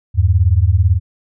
sine beating tone pair, 81.4 / 99.4 Hz, E2 / G2, -21 / +25 cents, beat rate 18 Hz, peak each -12 dBFS, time 0.14-1 s, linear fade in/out 50 ms, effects none

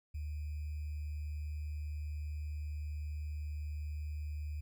sine tone with sample-and-hold, 75.1 Hz, D2, 39 cents sharp, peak -37 dBFS, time 0.14-4.61 s, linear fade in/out 10 ms, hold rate 2450 Hz, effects none

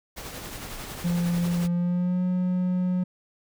pink noise with tremolo, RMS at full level -36 dBFS, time 0.16-1.68 s, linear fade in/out 20 ms, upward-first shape sine, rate 11 Hz, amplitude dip 35%
triangle tone with pitch glide, 173.2 to 181.6 Hz, F3 to F#3, -14 to -32 cents, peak -20 dBFS, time 1.04-3.04 s, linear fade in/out 10 ms, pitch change +82 cents, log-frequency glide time 1.68-2.22 s
effects none

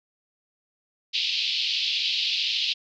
pink band-pass noise, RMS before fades -26 dBFS, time 1.13-2.74 s, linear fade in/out 20 ms, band 2700 to 4700 Hz, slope 48 dB/octave, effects none

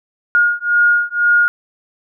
sine beating tone pair, 1428 / 1430 Hz, F6 / F6, +38 / +41 cents, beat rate 2 Hz, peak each -14 dBFS, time 0.35-1.48 s, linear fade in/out 0 ms, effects none

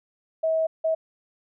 sine tone bursts at uneven times, 643 Hz, E5, 43 cents flat, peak -20 dBFS, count 2, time 0.43-0.67 / 0.84-0.95 s, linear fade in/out 10 ms, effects none

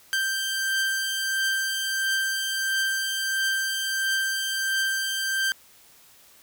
sawtooth beating tone pair, 1568 / 1569.5 Hz, G6 / G6, 0 / +2 cents, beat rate 1.5 Hz, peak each -29 / -21 dBFS, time 0.13-5.52 s, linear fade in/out 0 ms, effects white hiss -54 dBFS RMS until 6.42 s

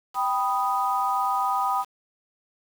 sine chord, G augmented, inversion none, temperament equal, 784 / 987.8 / 1244.5 Hz, G5 / B5 / D#6, 0 / 0 / 0 cents, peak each -26 dBFS, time 0.14-1.85 s, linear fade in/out 50 ms, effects 7-bit

